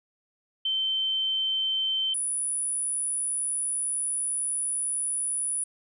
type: tone pair in turn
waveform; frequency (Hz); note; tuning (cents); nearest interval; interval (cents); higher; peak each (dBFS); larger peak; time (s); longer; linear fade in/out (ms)
sine; 3096 / 9829; G7 / D#9; -22 / -22; octave + minor sixth; 2000; second; -24 / -26; first; 0.65-2.14 / 2.14-5.64; second; 5
effects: none